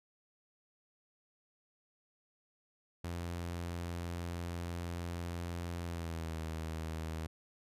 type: tone with pitch glide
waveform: sawtooth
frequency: 86.2 to 79.96 Hz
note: F2 to D#2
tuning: -22 to +48 cents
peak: -34 dBFS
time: 3.04-7.27 s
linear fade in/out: 5 ms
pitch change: -130 cents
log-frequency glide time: 5.82-6.39 s
effects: resampled to 32000 Hz